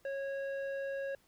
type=tone with low-pass filter; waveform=square; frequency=549 Hz; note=C#5; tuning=17 cents flat; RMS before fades=-38 dBFS; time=0.05-1.15 s; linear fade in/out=2 ms; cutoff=1700 Hz; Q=1.1; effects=pink hiss -69 dBFS RMS until 1.27 s